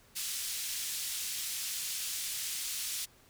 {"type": "band-pass noise", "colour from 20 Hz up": "white", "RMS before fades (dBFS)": -37, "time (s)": [0.15, 3.06], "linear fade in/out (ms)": 20, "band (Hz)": [2800, 11000], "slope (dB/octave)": 12, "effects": ["pink hiss -62 dBFS RMS until 3.29 s"]}